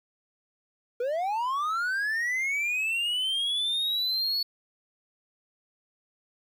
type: linear sweep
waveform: triangle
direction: up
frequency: 466.2 to 4435 Hz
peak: -24 dBFS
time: 1-4.43 s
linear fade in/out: 5 ms
effects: 10-bit